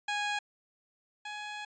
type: tone pair in turn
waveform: 15% pulse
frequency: 827 / 837.6 Hz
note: G#5 / G#5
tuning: -8 / +15 cents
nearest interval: unison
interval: 23 cents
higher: second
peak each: -24 / -32 dBFS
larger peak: first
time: 0.08-0.39 / 1.25-1.65 s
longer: second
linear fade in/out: 5 ms
effects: resampled to 16000 Hz